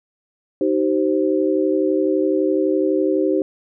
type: chord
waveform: sine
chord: C minor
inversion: first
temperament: equal with one note detuned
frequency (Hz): 311.1 / 383 / 523.3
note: Eb4 / G4 / C5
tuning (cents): 0 / -40 / 0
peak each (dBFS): -19 / -19 / -22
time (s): 0.61-3.42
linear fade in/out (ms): 2
effects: none